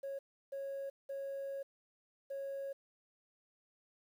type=tone bursts at uneven times; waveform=sine; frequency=550 Hz; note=C#5; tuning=14 cents flat; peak=-37 dBFS; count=4; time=0.03-0.19 / 0.52-0.9 / 1.09-1.63 / 2.3-2.73 s; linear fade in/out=10 ms; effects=tanh soft clip ceiling -37 dBFS + 11-bit